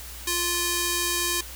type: tone with band-pass filter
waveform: square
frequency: 349.2 Hz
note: F4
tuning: in tune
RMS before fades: -26 dBFS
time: 0.27-1.41 s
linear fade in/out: 5 ms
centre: 9100 Hz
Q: 0.56
effects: added 60 Hz sine -41 dBFS peak until 1.55 s + white hiss -41 dBFS RMS until 1.55 s